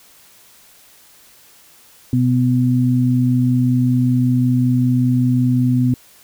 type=tone pair together; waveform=sine; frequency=125.2 / 250.4 Hz; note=B2 / B3; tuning=+24 / +24 cents; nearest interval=octave; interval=1200 cents; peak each=-15 dBFS; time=2.13-5.94 s; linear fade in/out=2 ms; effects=white hiss -48 dBFS RMS until 6.23 s